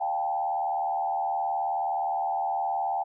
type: tone with frequency modulation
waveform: sine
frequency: 784 Hz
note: G5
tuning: in tune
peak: -25 dBFS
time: 0-3.04 s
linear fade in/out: 20 ms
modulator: 79.2 Hz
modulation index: 1.1
effects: none